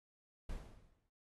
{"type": "noise with exponential decay", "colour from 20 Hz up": "brown", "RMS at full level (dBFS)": -42, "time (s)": [0.49, 1.09], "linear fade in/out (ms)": 5, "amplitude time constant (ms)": 130, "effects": ["noise-tail reverb RT60 0.3 s tail -20 dB re dry", "AAC 32 kbps"]}